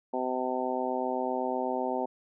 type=harmonic tone; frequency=127.9 Hz; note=C3; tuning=39 cents flat; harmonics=2 / 3 / 4 / 5 / 6 / 7; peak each=-35 / -35 / -35 / -35 / -35 / -35 dBFS; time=0.13-2.06 s; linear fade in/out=10 ms; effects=none